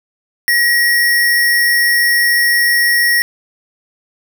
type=tone with sample-and-hold; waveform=sine; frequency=1903 Hz; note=A#6; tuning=35 cents sharp; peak=-9 dBFS; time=0.48-3.22 s; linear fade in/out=0 ms; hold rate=7350 Hz; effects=none